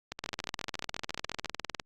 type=two click trains; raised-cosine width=0.2 ms; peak=-18 / -15 dBFS; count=20 / 32; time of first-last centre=0.12-1.458 / 0.24-1.798 s; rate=14.2 / 19.9 Hz; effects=Opus 48 kbps